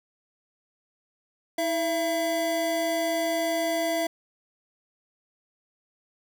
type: tone pair together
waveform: square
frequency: 322.8 / 671 Hz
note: E4 / E5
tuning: -36 / +31 cents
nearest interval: octave + minor second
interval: 1267 cents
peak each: -31 / -26 dBFS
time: 1.58-4.07 s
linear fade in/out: 5 ms
effects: none